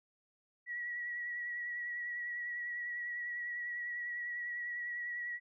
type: tone with vibrato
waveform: sine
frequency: 1927 Hz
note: B6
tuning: 43 cents flat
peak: -37 dBFS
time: 0.66-5.4 s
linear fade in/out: 50 ms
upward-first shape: sine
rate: 10 Hz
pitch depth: 26 cents each way
effects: none